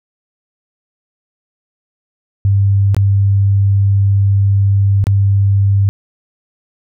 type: tone with dropouts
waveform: sine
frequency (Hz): 99.2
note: G2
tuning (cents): +21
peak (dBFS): -8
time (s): 2.45-5.89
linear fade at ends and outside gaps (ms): 0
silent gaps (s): 2.946-2.966 / 5.041-5.069
effects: none